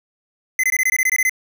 square tone bursts, 2045 Hz, C7, 40 cents flat, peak -15 dBFS, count 11, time 0.59-1.295 s, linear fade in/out 2 ms, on 45 ms, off 21 ms, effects none

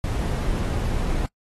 brown noise, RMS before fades -24 dBFS, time 0.04-1.26 s, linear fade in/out 0 ms, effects noise-tail reverb RT60 0.1 s tail -24 dB re dry + AAC 32 kbps

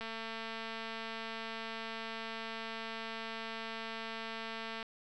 click train, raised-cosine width 0.3 ms, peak -26 dBFS, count 1085, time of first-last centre 0.01-4.828 s, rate 225 Hz, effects none

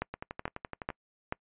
two click trains, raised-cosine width 0.5 ms, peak -16 / -22 dBFS, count 4 / 10, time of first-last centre 0.02-1.324 / 0.14-0.903 s, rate 2.3 / 11.8 Hz, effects noise-tail reverb RT60 0.1 s tail -26 dB re dry + resampled to 8000 Hz

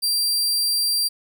sawtooth tone, 4720 Hz, D8, 8 cents sharp, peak -16 dBFS, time 0.02-1.09 s, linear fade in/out 20 ms, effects none

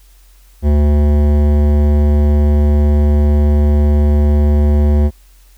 sine tone with hard clipping, 73.5 Hz, D2, 2 cents sharp, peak -10 dBFS, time 0.62-5.11 s, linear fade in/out 50 ms, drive 15 dB, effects added 45 Hz sine -42 dBFS peak until 5.57 s + white hiss -52 dBFS RMS until 5.57 s

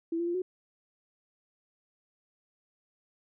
sine tone with pitch steps, 331.9 / 342.4 / 346.3 / 367.9 Hz, E4 / F4 / F4 / F#4, +12 / -34 / -15 / -10 cents, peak -28 dBFS, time 0.12-0.42 s, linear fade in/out 5 ms, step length 75 ms, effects none

